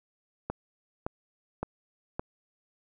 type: click train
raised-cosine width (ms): 1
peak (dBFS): -17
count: 4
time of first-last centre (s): 0.5-2.195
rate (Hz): 1.77
effects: none